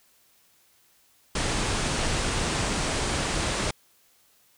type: low-pass noise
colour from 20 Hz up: pink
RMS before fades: -27 dBFS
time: 1.35-3.71 s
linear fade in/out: 5 ms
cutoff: 9600 Hz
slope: 96 dB/octave
effects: white hiss -62 dBFS RMS until 4.57 s